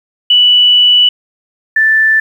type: tone pair in turn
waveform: sine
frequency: 2960 / 1763.3 Hz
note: F#7 / A6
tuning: 0 / +3 cents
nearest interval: major sixth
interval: 897 cents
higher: first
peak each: -4 / -6 dBFS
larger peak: first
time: 0.3-1.09 / 1.76-2.2 s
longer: first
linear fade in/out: 5 ms
effects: 7-bit